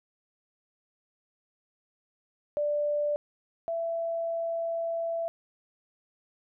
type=tone pair in turn; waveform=sine; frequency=589 / 667.1 Hz; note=D5 / E5; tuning=+5 / +20 cents; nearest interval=major second; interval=215 cents; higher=second; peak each=-25 / -28 dBFS; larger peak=first; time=2.57-3.16 / 3.68-5.28 s; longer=second; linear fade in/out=0 ms; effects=none